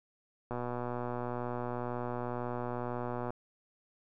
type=click train; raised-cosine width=1 ms; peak=-23 dBFS; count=342; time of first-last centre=0.51-3.305 s; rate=122 Hz; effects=none